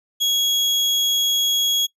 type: tone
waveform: 35% pulse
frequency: 3322 Hz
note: G#7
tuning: in tune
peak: -15 dBFS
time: 0.2-1.87 s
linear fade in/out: 20 ms
effects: noise-tail reverb RT60 0.1 s tail -23 dB re dry + resampled to 32000 Hz